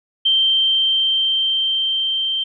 sine tone with level ramp, 3136 Hz, G7, in tune, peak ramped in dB -12 to -18 dBFS, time 0.25-2.44 s, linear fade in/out 10 ms, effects none

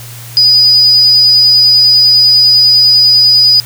sine tone, 4945 Hz, D#8, 12 cents flat, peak -3 dBFS, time 0.37-3.6 s, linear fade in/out 0 ms, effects added 118 Hz sine -28 dBFS peak until 3.65 s + white hiss -31 dBFS RMS until 3.65 s

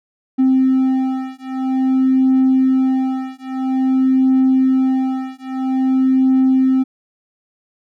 triangle beating tone pair, 261.6 / 262.1 Hz, C4 / C4, 0 / +3 cents, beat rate 0.5 Hz, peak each -13 dBFS, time 0.38-6.84 s, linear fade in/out 20 ms, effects tanh soft clip ceiling -5 dBFS

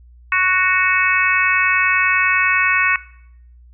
harmonic tone, 370 Hz, F#4, in tune, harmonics 3 / 4 / 5 / 6 / 7, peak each -20 / -20 / -20 / -20 / -20 dBFS, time 0.32-2.96 s, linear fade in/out 2 ms, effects noise-tail reverb RT60 0.7 s tail -19 dB re dry + added 60 Hz sine -42 dBFS peak until 3.73 s

